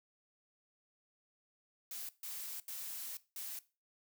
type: noise bursts at uneven times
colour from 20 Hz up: blue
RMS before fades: -44 dBFS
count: 4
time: 1.91-2.09 / 2.23-2.6 / 2.68-3.17 / 3.36-3.59 s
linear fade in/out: 2 ms
effects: noise-tail reverb RT60 0.3 s tail -18 dB re dry